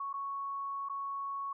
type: tone with dropouts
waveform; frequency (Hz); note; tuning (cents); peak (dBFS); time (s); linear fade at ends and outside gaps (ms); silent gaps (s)
sine; 1108.7; C#6; 0; -35; 0-1.53; 5; 0.13-0.138 / 0.888-0.896
effects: none